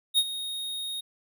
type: tone with ADSR envelope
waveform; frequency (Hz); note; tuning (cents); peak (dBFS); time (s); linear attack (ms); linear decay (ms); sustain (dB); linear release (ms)
square; 3729; A#7; 0; -18; 0.14-1.01; 41; 52; -14; 12
effects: none